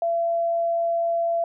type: tone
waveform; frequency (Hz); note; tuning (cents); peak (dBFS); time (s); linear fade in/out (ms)
sine; 676; E5; +43; -20; 0.02-1.44; 2
effects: none